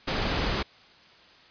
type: noise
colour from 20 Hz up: pink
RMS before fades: -27 dBFS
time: 0.07-0.63 s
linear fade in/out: 10 ms
effects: white hiss -54 dBFS RMS until 1.5 s + resampled to 11025 Hz